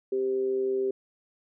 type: tone with amplitude modulation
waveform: sine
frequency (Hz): 392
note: G4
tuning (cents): 0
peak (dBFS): -22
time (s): 0.12-0.91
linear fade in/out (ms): 5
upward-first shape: sine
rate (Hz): 129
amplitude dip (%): 50
effects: none